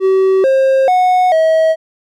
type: tone with pitch steps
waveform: triangle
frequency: 381.4 / 533 / 733 / 641 Hz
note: G4 / C5 / F#5 / E5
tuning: -47 / +32 / -16 / -49 cents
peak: -6 dBFS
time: 0-1.76 s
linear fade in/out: 50 ms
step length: 440 ms
effects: none